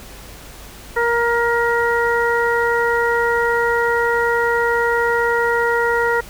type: harmonic tone with a mistuned harmonic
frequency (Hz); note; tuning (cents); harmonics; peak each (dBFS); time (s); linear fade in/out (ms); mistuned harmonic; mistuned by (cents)
469.6; A#4; +13; 1 / 2 / 3 / 4; -18 / -21 / -21 / -22; 0.96-6.21; 10; 4; +16
effects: added 50 Hz sine -41 dBFS peak until 6.29 s + pink hiss -39 dBFS RMS until 6.29 s